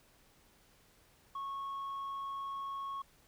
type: tone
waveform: sine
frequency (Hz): 1100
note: C#6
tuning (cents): -14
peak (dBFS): -35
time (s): 1.35-3.02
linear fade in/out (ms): 5
effects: tanh soft clip ceiling -37 dBFS + pink hiss -66 dBFS RMS until 3.27 s